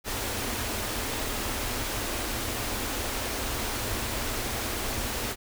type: band-stop noise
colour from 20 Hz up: pink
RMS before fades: -31 dBFS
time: 0.04-5.36 s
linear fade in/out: 50 ms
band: 130 to 200 Hz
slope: 96 dB/octave
effects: none